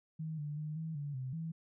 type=tone with pitch steps; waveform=sine; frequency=158.3 / 147.9 / 152.7 / 160.7 / 144.4 / 129.8 / 162.8 Hz; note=D#3 / D3 / D#3 / E3 / D3 / C3 / E3; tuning=+30 / +13 / -32 / -44 / -29 / -13 / -21 cents; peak=-37 dBFS; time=0.19-1.52 s; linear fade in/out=10 ms; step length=190 ms; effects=none